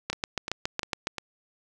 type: two click trains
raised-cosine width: 0.2 ms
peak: -10 / -15 dBFS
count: 8 / 4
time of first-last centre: 0.1-1.071 / 0.13-1.183 s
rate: 7.21 / 2.85 Hz
effects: none